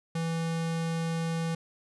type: tone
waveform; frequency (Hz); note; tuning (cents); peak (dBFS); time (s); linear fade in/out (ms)
square; 164.81; E3; 0; -29; 0.15-1.55; 5
effects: resampled to 24000 Hz